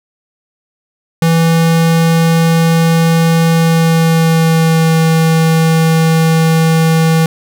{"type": "tone with pitch glide", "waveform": "square", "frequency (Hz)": [164.81, 161.98], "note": ["E3", "E3"], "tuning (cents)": [0, -30], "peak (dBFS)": -8, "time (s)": [1.22, 7.26], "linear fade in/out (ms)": 2, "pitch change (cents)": -30, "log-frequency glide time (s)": [3.51, 4.96], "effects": []}